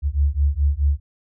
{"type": "beating tone pair", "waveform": "sine", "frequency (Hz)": [69.3, 74], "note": ["C#2", "D2"], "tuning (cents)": [0, 14], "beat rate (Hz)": 4.7, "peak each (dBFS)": -19, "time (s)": [0.02, 1], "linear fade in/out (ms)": 50, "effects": []}